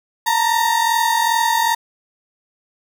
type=tone pair together; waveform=35% pulse; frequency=901 / 943.5 Hz; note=A5 / A#5; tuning=+41 / +21 cents; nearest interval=minor second; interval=80 cents; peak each=-16 dBFS; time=0.26-1.75 s; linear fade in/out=10 ms; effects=none